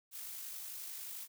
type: noise with amplitude modulation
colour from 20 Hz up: blue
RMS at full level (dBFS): -44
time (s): 0.11-1.28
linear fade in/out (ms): 50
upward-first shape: sine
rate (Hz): 51.2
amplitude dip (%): 30
effects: none